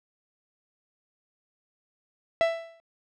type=tone with exponential decay; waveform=45% pulse; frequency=663 Hz; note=E5; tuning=10 cents sharp; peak=-17 dBFS; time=2.41-2.8 s; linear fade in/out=0 ms; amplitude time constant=84 ms; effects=low-pass 3000 Hz 12 dB/octave